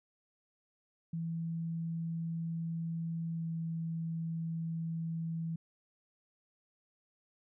sine tone with pitch glide, 165.3 to 164.16 Hz, E3 to E3, +5 to -7 cents, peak -34 dBFS, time 1.13-5.56 s, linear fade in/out 5 ms, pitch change -12 cents, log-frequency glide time 3.33-3.46 s, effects none

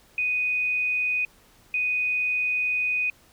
sine tone pair in turn, 2489 / 2489 Hz, D#7 / D#7, 0 / 0 cents, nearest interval unison, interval 0 cents, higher neither, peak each -22 dBFS, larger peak neither, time 0.18-1.25 / 1.74-3.1 s, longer second, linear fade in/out 2 ms, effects pink hiss -57 dBFS RMS until 3.32 s

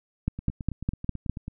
two click trains, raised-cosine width 5 ms, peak -22 / -12 dBFS, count 11 / 6, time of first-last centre 0.39-1.481 / 0.28-1.296 s, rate 9.17 / 4.92 Hz, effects none

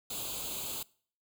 white noise with comb filter, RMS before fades -38 dBFS, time 0.1-0.83 s, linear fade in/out 5 ms, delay 0.27 ms, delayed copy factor +0.85, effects noise-tail reverb RT60 0.5 s tail -23 dB re dry

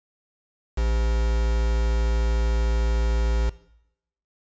triangle tone with quantisation, 56.7 Hz, A#1, 47 cents flat, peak -18 dBFS, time 0.77-3.5 s, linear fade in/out 10 ms, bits 5, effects noise-tail reverb RT60 0.8 s tail -19 dB re dry + resampled to 16000 Hz

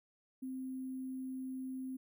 sine tone with sample-and-hold, 260.7 Hz, C4, 6 cents flat, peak -39 dBFS, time 0.42-1.97 s, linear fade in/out 10 ms, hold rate 11025 Hz, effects none

